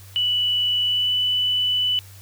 sine tone with pitch glide, 2960 to 2984 Hz, F#7 to F#7, 0 to +14 cents, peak -18 dBFS, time 0.16-1.99 s, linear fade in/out 0 ms, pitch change +14 cents, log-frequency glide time 0.84-1.15 s, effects added 97 Hz sine -42 dBFS peak until 2.21 s + white hiss -48 dBFS RMS until 2.21 s

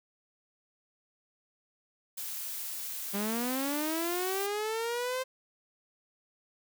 blue noise, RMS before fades -38 dBFS, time 2.17-4.47 s, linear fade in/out 10 ms
sawtooth linear sweep, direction up, 196 to 523.3 Hz, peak -27 dBFS, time 3.13-5.24 s, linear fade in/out 20 ms
effects none

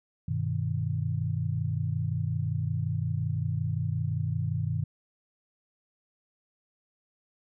sine chord, G augmented, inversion none, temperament equal, 98 / 123.47 / 155.56 Hz, G2 / B2 / D#3, 0 / 0 / 0 cents, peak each -31 dBFS, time 0.28-4.84 s, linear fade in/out 5 ms, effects none

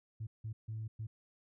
sine tone bursts at uneven times, 110 Hz, A2, in tune, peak -37 dBFS, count 4, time 0.2-0.27 / 0.44-0.53 / 0.68-0.88 / 0.99-1.07 s, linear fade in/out 10 ms, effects tanh soft clip ceiling -34 dBFS

